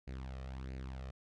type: tone with flanger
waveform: sawtooth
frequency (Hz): 65.41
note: C2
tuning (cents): 0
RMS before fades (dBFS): -44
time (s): 0.07-1.11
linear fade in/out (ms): 10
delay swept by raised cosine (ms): 0.44 to 1.64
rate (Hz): 1.5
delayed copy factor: +0.65
effects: low-pass 5000 Hz 12 dB/octave